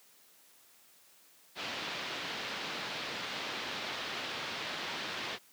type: low-pass noise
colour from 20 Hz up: white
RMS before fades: -39 dBFS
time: 1.55-5.39 s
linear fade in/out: 50 ms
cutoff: 4100 Hz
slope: 24 dB/octave
effects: white hiss -62 dBFS RMS until 5.52 s + high-pass 150 Hz 12 dB/octave